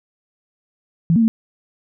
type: tone with pitch steps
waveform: sine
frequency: 166.4 / 229.6 / 223.9 Hz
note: E3 / A#3 / A3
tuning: +17 / -26 / +30 cents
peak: -11 dBFS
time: 1.1-1.28 s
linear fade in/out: 0 ms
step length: 60 ms
effects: none